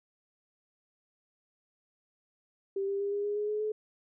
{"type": "tone with pitch steps", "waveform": "sine", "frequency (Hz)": [392, 397, 402.1, 407.2, 412.4, 417.7, 423.1, 428.5], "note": ["G4", "G4", "G4", "G#4", "G#4", "G#4", "G#4", "A4"], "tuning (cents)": [0, 22, 44, -34, -12, 10, 32, -46], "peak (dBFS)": -29, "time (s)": [2.76, 3.72], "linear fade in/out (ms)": 5, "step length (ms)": 120, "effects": []}